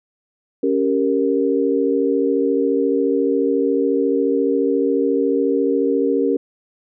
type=chord; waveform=sine; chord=G diminished; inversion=second; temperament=equal; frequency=277.2 / 392 / 466.2 Hz; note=Db4 / G4 / Bb4; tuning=0 / 0 / 0 cents; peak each=-19 / -20 / -19 dBFS; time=0.63-6.37 s; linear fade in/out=5 ms; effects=none